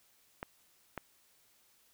clicks, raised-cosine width 0.5 ms, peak -23 dBFS, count 2, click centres 0.429 / 0.977 s, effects white hiss -68 dBFS RMS until 1.93 s

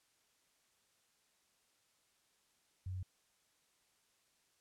sine tone, 92.5 Hz, F#2, in tune, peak -39 dBFS, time 2.86-3.03 s, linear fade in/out 5 ms, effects white hiss -75 dBFS RMS until 4.6 s + low-pass 10000 Hz 12 dB/octave

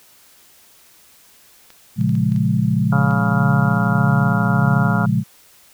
clicks, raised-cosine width 0.2 ms, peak -25 dBFS, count 7, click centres 1.704 / 2.011 / 2.093 / 2.153 / 2.321 / 2.362 / 3.109 s
sine chord, Bb minor seventh, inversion none, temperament equal, 116.54 / 138.59 / 174.61 / 207.7 Hz, Bb2 / Db3 / F3 / Ab3, 0 / 0 / 0 / 0 cents, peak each -20 dBFS, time 1.96-5.24 s, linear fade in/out 50 ms
harmonic tone, 140.3 Hz, C#3, 21 cents sharp, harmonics 1 / 2 / 3 / 4 / 5 / 6 / 7 / 8 / 9 / 10, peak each -23 / -35 / -34 / -33 / -26 / -31 / -29 / -33 / -29 / -24 dBFS, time 2.92-5.06 s, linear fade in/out 5 ms
effects white hiss -50 dBFS RMS until 5.73 s

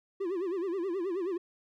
triangle tone with vibrato, 364.7 Hz, F#4, 25 cents flat, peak -28 dBFS, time 0.2-1.38 s, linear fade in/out 10 ms, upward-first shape sine, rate 9.4 Hz, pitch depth 160 cents each way, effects none

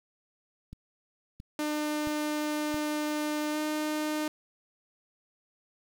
click train, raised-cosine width 5 ms, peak -30 dBFS, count 4, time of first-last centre 0.73-2.743 s, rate 1.49 Hz
sawtooth tone with pitch glide, 301 to 305 Hz, D4 to D#4, +43 to -34 cents, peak -25 dBFS, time 1.59-4.28 s, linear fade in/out 2 ms, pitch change +23 cents, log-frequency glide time 3.51-3.58 s
effects 9-bit

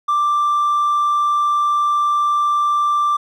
triangle tone, 1178 Hz, D6, 5 cents sharp, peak -11 dBFS, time 0.08-3.17 s, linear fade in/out 10 ms, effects tanh soft clip ceiling -9 dBFS

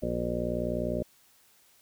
harmonic tone, 60 Hz, B1, 49 cents flat, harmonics 1 / 2 / 3 / 4 / 6 / 7 / 8 / 9 / 10, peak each -38 / -38 / -36 / -35 / -37 / -40 / -40 / -37 / -34 dBFS, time 0.02-1.03 s, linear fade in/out 10 ms, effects white hiss -62 dBFS RMS until 1.81 s

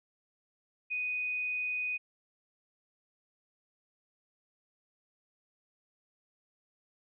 sine tone, 2489 Hz, D#7, in tune, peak -31 dBFS, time 0.9-1.98 s, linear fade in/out 20 ms, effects none

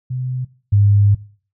sine tone pair in turn, 127.6 / 101.75 Hz, C3 / G#2, -43 / -35 cents, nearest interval major third, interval 392 cents, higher first, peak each -20 / -9 dBFS, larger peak second, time 0.1-0.45 / 0.72-1.15 s, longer second, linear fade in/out 10 ms, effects noise-tail reverb RT60 0.4 s tail -18 dB re dry

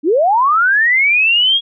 sine linear sweep, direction up, 268.7 to 3320 Hz, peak -9 dBFS, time 0.03-1.61 s, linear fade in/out 50 ms, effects none

